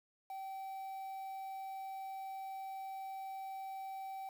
triangle tone with quantisation, 772 Hz, G5, 27 cents flat, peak -40 dBFS, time 0.3-4.29 s, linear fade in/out 2 ms, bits 10, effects none

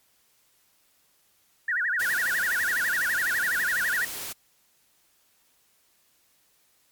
sine tone with vibrato, 1661.2 Hz, G#6, in tune, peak -23 dBFS, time 1.68-4.05 s, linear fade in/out 5 ms, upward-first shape sine, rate 12 Hz, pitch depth 260 cents each way
white noise, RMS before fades -35 dBFS, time 1.99-4.33 s, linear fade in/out 10 ms
effects white hiss -65 dBFS RMS until 6.91 s + MP3 96 kbps

